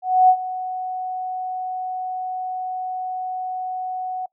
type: tone with ADSR envelope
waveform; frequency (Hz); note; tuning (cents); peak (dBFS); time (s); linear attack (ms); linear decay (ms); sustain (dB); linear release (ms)
sine; 741; F#5; +2; -8; 0.02-4.26; 270; 70; -16; 6
effects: noise-tail reverb RT60 0.1 s tail -22 dB re dry